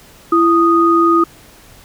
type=tone pair together; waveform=sine; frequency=335.3 / 1240.6 Hz; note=E4 / D#6; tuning=+30 / -5 cents; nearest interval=octave + major seventh; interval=2265 cents; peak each=-11 dBFS; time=0.32-1.24 s; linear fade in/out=5 ms; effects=pink hiss -43 dBFS RMS until 1.84 s